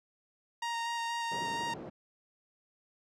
sawtooth tone with vibrato, 932.3 Hz, A#5, in tune, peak -29 dBFS, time 0.62-1.74 s, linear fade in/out 5 ms, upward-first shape square, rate 4.2 Hz, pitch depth 9 cents each way
white band-pass noise, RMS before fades -44 dBFS, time 1.31-1.9 s, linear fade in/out 10 ms, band 150 to 420 Hz, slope 12 dB/octave
effects low-pass 7000 Hz 12 dB/octave

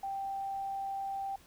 sine tone, 784 Hz, G5, in tune, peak -34 dBFS, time 0.03-1.36 s, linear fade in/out 5 ms, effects pink hiss -60 dBFS RMS until 1.46 s

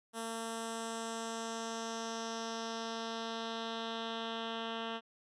10% pulse tone with low-pass filter sweep, 227.2 Hz, A#3, 44 cents flat, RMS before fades -40 dBFS, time 0.13-5.01 s, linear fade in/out 50 ms, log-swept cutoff 10000 to 2900 Hz, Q 2.6, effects none

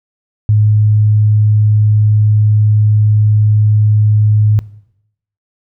sine tone, 106.2 Hz, G#2, 39 cents sharp, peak -6 dBFS, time 0.49-4.59 s, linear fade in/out 0 ms, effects noise-tail reverb RT60 0.8 s tail -20 dB re dry

